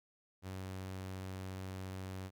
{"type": "tone", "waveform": "sawtooth", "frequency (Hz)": 94.3, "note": "F#2", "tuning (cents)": 33, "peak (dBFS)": -38, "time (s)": [0.42, 2.31], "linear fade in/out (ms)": 50, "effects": []}